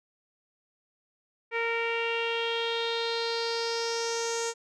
sawtooth tone with low-pass filter sweep, 462.1 Hz, A#4, 15 cents flat, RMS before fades -30 dBFS, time 1.51-4.54 s, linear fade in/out 50 ms, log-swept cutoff 2200 to 7000 Hz, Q 4.9, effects none

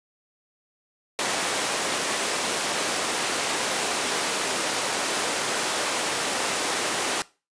pink high-pass noise, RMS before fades -26 dBFS, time 1.19-7.22 s, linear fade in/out 0 ms, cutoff 380 Hz, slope 12 dB/octave, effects noise-tail reverb RT60 0.3 s tail -20 dB re dry + resampled to 22050 Hz

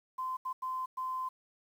sine tone bursts at uneven times, 1032 Hz, C6, 24 cents flat, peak -33 dBFS, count 4, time 0.18-0.37 / 0.45-0.53 / 0.62-0.86 / 0.97-1.29 s, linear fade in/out 10 ms, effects 10-bit

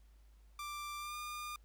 sawtooth tone with pitch glide, 1180 to 1208.3 Hz, D6 to D6, +8 to +49 cents, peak -38 dBFS, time 0.59-1.56 s, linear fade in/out 2 ms, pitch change +41 cents, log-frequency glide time 0.98-1.16 s, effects added 52 Hz sine -59 dBFS peak until 1.64 s + pink hiss -75 dBFS RMS until 1.64 s

